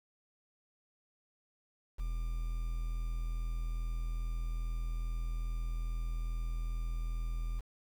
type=tone with quantisation; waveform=triangle; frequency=41.2 Hz; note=E1; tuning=in tune; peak=-31 dBFS; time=1.98-7.61 s; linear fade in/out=20 ms; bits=9; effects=none